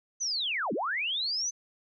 sine linear two-way sweep, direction down then up, 6230 to 178.8 to 6230 Hz, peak -28 dBFS, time 0.2-1.51 s, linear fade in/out 20 ms, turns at 0.73 s, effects none

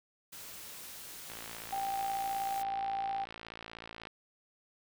white noise, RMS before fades -47 dBFS, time 0.32-2.63 s, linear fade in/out 10 ms
click train, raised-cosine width 0.3 ms, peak -28 dBFS, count 157, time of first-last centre 1.3-4.071 s, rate 56.3 Hz
sine tone with tremolo, 786 Hz, G5, 4 cents sharp, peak -31 dBFS, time 1.72-3.25 s, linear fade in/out 10 ms, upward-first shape triangle, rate 19 Hz, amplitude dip 25%
effects none

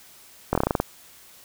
slowing click train, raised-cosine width 1 ms, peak -6 dBFS, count 9, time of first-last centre 0.53-0.801 s, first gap 22 ms, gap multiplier 1.12, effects white hiss -50 dBFS RMS until 1.44 s

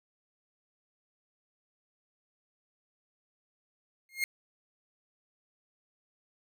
40% pulse tone with exponential growth, 2134 Hz, C7, 34 cents sharp, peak -23 dBFS, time 4.09-4.24 s, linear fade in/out 1 ms, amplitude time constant 31 ms, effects none

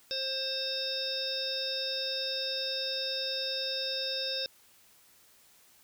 harmonic tone, 530 Hz, C5, 22 cents sharp, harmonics 1 / 3 / 5 / 7 / 9 / 10, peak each -38 / -45 / -43 / -36 / -40 / -35 dBFS, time 0.11-4.46 s, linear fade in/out 0 ms, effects white hiss -61 dBFS RMS until 5.83 s

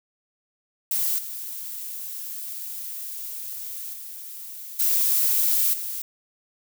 violet noise with level steps, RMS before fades -24 / -34 / -38 / -21 / -31 dBFS, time 0.91-6.02 s, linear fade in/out 2 ms, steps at 1.18 / 3.93 / 4.79 / 5.73 s, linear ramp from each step 10 ms, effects none

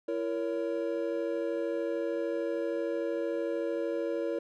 triangle chord, A# diminished, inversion second, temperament just, 335.6 / 466.2 / 559.4 Hz, E4 / A#4 / C#5, +31 / 0 / +16 cents, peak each -32 dBFS, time 0.08-4.39 s, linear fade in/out 5 ms, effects none

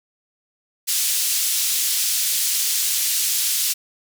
white band-pass noise, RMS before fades -21 dBFS, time 0.87-3.74 s, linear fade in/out 20 ms, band 3500 to 13000 Hz, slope 12 dB/octave, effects none

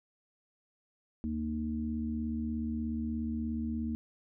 harmonic tone, 76.8 Hz, D#2, 22 cents flat, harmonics 1 / 3 / 4, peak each -38 / -33 / -41 dBFS, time 1.24-3.95 s, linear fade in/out 0 ms, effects none

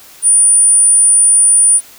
sine tone, 9397 Hz, D9, in tune, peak -5 dBFS, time 0.22-1.81 s, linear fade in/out 50 ms, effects white hiss -39 dBFS RMS until 1.98 s

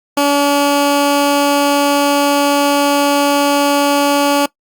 15% pulse tone, 285.4 Hz, D4, 49 cents flat, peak -4 dBFS, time 0.17-4.46 s, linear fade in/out 5 ms, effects noise-tail reverb RT60 0.1 s tail -20 dB re dry + Opus 48 kbps

